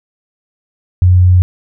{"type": "tone", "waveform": "sine", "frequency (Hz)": 90.6, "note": "F#2", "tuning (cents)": -36, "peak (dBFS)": -4, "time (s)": [1.02, 1.42], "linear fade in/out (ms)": 0, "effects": []}